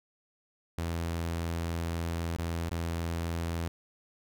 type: tone with dropouts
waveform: sawtooth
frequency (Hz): 83.8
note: E2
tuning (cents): +29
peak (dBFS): -27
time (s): 0.78-3.68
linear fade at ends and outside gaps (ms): 0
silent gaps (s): 2.364-2.386 / 2.693-2.712
effects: none